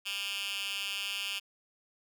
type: tone with high-pass filter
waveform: 10% pulse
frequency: 199 Hz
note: G3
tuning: 26 cents sharp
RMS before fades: -36 dBFS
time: 0.05-1.4 s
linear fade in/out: 20 ms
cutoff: 2700 Hz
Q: 3.2
effects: none